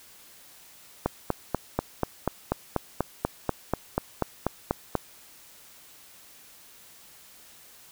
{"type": "click train", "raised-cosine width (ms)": 1, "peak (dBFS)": -9, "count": 17, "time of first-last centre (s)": [1.06, 4.953], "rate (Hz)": 4.11, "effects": ["white hiss -52 dBFS RMS until 7.91 s"]}